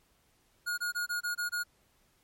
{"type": "tone bursts", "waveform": "square", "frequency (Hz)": 1437, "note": "F6", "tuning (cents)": 49, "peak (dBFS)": -31, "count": 7, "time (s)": [0.66, 1.638], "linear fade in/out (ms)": 20, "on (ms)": 120, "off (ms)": 23, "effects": ["pink hiss -69 dBFS RMS until 2.23 s", "MP3 64 kbps"]}